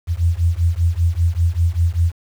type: beating tone pair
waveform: sine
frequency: 82.41 / 87.51 Hz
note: E2 / F2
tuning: 0 / +4 cents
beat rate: 5.1 Hz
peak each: -17 / -17 dBFS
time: 0.07-2.13 s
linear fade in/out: 50 ms
effects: 7-bit